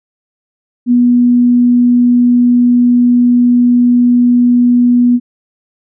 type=tone; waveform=sine; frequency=243.6 Hz; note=B3; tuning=24 cents flat; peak=-5 dBFS; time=0.86-5.2 s; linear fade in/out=50 ms; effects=none